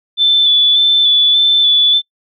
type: tone with vibrato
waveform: sine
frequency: 3495 Hz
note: A7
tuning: 12 cents flat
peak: -7 dBFS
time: 0.17-2.02 s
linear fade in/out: 50 ms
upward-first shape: square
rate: 1.7 Hz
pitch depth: 19 cents each way
effects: noise-tail reverb RT60 0.1 s tail -25 dB re dry